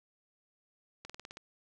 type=slowing click train; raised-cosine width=0.2 ms; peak=-28 dBFS; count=7; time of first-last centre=1.05-1.371 s; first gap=46 ms; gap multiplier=1.06; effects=none